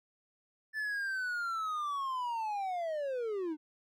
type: linear sweep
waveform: triangle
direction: down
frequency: 1760 to 293.7 Hz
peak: -31 dBFS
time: 0.73-3.57 s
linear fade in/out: 50 ms
effects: none